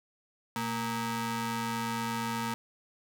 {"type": "ring-modulated tone", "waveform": "sawtooth", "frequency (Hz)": 349.2, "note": "F4", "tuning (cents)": 0, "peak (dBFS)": -24, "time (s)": [0.56, 2.54], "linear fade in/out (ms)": 0, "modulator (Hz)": 578, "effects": []}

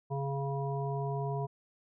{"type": "harmonic tone", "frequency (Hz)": 138.59, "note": "C#3", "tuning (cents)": 0, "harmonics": [1, 3, 5, 7], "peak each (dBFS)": [-33, -38, -40, -41], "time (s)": [0.1, 1.47], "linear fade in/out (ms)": 20, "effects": []}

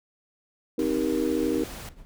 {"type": "chord", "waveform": "sine", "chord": "C minor seventh", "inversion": "none", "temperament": "just", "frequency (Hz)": [261.6, 314, 392.4, 470.9], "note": ["C4", "Eb4", "G4", "Bb4"], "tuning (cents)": [0, 16, 2, 18], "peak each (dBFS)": [-29, -26, -30, -29], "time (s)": [0.78, 1.64], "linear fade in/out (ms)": 5}
{"type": "noise", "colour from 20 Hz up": "pink", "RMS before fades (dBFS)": -40, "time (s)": [0.79, 1.89], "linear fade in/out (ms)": 2}
{"type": "noise with tremolo", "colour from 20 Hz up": "brown", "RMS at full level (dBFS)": -44, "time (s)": [1.43, 2.05], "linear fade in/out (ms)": 0, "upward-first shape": "sine", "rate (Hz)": 11, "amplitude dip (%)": 60}
{"effects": []}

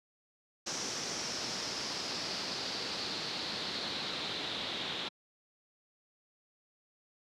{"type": "noise with low-pass filter sweep", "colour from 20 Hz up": "pink", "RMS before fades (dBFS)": -37, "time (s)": [0.66, 5.09], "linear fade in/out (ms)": 10, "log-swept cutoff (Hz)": [5900, 3600], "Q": 4.6, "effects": ["high-pass 200 Hz 12 dB/octave"]}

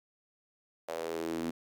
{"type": "tone with high-pass filter sweep", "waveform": "sawtooth", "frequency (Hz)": 82.41, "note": "E2", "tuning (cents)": 0, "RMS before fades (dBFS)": -36, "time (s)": [0.88, 1.51], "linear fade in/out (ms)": 10, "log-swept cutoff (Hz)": [580, 250], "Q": 4, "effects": []}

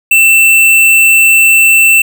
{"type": "tone", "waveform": "square", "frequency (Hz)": 2675, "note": "E7", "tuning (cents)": 25, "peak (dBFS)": -4, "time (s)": [0.11, 2.02], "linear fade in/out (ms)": 5, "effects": []}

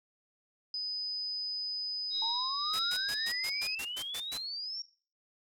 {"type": "tone", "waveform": "sine", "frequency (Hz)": 5000, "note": "D#8", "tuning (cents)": 8, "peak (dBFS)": -33, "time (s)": [0.74, 3.75], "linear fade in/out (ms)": 2}
{"type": "tone with tremolo", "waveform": "sine", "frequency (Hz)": 3829, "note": "A#7", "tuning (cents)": 46, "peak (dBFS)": -31, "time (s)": [2.1, 3.31], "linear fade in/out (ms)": 50, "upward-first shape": "triangle", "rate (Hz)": 1.7, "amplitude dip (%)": 75}
{"type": "exponential sweep", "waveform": "sine", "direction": "up", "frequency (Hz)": [880, 5588], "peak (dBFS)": -36, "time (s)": [2.22, 4.82], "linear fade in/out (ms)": 2}
{"type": "noise bursts", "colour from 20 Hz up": "white", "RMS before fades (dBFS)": -39, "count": 10, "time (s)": [2.73, 4.38], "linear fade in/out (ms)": 10, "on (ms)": 66, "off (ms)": 110}
{"effects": ["noise-tail reverb RT60 0.4 s tail -18 dB re dry", "low-pass 12000 Hz 12 dB/octave"]}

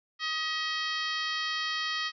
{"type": "harmonic tone with a mistuned harmonic", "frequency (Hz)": 637, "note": "D#5", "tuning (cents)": 41, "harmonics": [2, 3, 4, 5, 6, 7, 8, 9], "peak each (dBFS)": [-36, -34, -41, -36, -41, -38, -41, -48], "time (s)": [0.19, 2.12], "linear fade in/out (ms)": 50, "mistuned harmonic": 2, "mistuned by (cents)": -29, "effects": []}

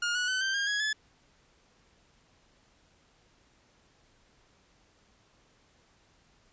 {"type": "tone with pitch steps", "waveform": "sawtooth", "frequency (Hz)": [1422, 1467.9, 1515.3, 1564.2, 1614.7, 1666.8, 1720.6], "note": ["F6", "F#6", "F#6", "G6", "G#6", "G#6", "A6"], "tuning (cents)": [31, -14, 41, -4, -49, 6, -39], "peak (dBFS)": -24, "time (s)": [0.02, 0.93], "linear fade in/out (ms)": 5, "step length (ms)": 130, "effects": ["pink hiss -65 dBFS RMS until 6.52 s", "resampled to 16000 Hz"]}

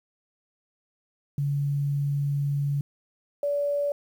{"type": "tone pair in turn", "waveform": "sine", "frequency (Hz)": [142.2, 574.7], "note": ["C#3", "D5"], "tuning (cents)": [45, -38], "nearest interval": "2 octaves", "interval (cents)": 2417, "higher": "second", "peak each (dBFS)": -23, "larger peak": "neither", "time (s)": [[1.38, 2.81], [3.43, 3.92]], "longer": "first", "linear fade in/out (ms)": 2, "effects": ["9-bit"]}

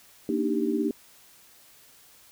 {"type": "chord", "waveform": "sine", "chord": "Eb major seventh", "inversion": "second", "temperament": "equal", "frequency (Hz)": [233.1, 293.7, 311.1, 392], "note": ["Bb3", "D4", "Eb4", "G4"], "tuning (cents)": [0, 0, 0, 0], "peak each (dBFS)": -29, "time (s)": [0.29, 0.91], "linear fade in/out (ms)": 2, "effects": ["white hiss -55 dBFS RMS until 2.31 s"]}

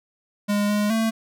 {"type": "tone with pitch steps", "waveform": "square", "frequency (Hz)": [205.4, 207.8, 223.8], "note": ["G#3", "G#3", "A3"], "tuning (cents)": [-19, 1, 30], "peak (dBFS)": -20, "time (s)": [0.48, 1.11], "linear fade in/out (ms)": 20, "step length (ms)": 210, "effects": []}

